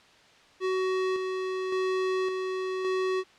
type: tone with tremolo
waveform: square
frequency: 374.6 Hz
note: F#4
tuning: 21 cents sharp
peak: -26 dBFS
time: 0.6-3.24 s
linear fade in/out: 50 ms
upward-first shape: square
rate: 0.89 Hz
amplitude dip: 35%
effects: white hiss -56 dBFS RMS until 3.38 s + low-pass 4000 Hz 12 dB/octave